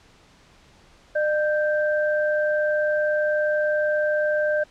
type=tone pair together; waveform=sine; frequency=603.5 / 1568 Hz; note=D5 / G6; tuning=+47 / 0 cents; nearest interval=octave + perfect fourth; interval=1653 cents; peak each=-20 / -26 dBFS; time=1.15-4.64 s; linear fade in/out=10 ms; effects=pink hiss -54 dBFS RMS until 4.7 s + low-pass 6000 Hz 12 dB/octave